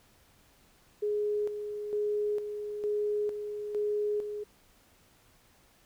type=tone with tremolo; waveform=sine; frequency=417.4 Hz; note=G#4; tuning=9 cents sharp; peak=-27 dBFS; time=1.02-4.44 s; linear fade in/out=10 ms; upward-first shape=square; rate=1.1 Hz; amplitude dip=55%; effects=pink hiss -63 dBFS RMS until 5.85 s